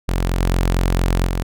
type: tone with level steps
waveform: sawtooth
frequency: 44.37 Hz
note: F1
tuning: 28 cents sharp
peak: -13 / -11 / -15 dBFS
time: 0.08-1.43 s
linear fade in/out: 10 ms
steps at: 0.4 / 1.26 s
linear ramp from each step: 10 ms
effects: none